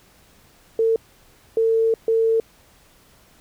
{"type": "tone bursts at uneven times", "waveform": "sine", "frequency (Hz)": 450.4, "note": "A4", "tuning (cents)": 40, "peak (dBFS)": -15, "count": 3, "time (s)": [[0.79, 0.96], [1.57, 1.94], [2.08, 2.4]], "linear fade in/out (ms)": 2, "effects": ["pink hiss -54 dBFS RMS until 3.4 s"]}